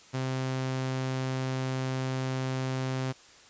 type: tone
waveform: sawtooth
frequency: 130.8 Hz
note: C3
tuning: in tune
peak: -25 dBFS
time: 0.13-3.13 s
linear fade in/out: 20 ms
effects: white hiss -54 dBFS RMS until 3.49 s + resampled to 16000 Hz